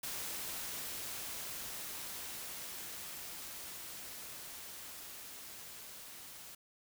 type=noise with level ramp; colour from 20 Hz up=white; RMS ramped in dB=-41 to -51 dBFS; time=0.03-6.55 s; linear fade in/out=5 ms; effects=none